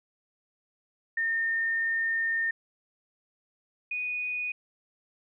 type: tone pair in turn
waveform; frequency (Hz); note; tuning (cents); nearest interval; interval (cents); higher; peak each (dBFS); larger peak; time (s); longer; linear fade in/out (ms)
sine; 1821 / 2476; A#6 / D#7; -41 / -9; perfect fourth; 532; second; -25 / -29; first; 1.17-2.51 / 3.91-4.52; first; 5
effects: none